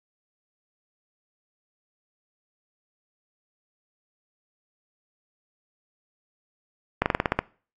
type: slowing click train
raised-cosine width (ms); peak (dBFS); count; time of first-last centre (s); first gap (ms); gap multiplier
0.5; -5; 8; 7.02-7.39; 39; 1.1
effects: noise-tail reverb RT60 0.4 s tail -22 dB re dry + AAC 64 kbps